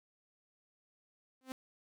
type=tone with exponential growth; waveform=sawtooth; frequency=260.5 Hz; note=C4; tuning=7 cents flat; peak=-34 dBFS; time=1.41-1.52 s; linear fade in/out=1 ms; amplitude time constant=22 ms; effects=none